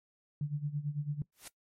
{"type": "tone with tremolo", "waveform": "sine", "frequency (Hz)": 146.6, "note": "D3", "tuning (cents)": -3, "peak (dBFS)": -29, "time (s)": [0.41, 1.22], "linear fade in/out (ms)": 2, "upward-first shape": "sine", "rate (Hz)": 9, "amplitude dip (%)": 80}
{"type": "noise with exponential growth", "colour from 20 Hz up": "white", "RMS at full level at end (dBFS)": -41, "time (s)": [1.32, 1.48], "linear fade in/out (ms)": 5, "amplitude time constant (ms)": 33}
{"effects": ["noise-tail reverb RT60 0.1 s tail -19 dB re dry", "MP3 64 kbps"]}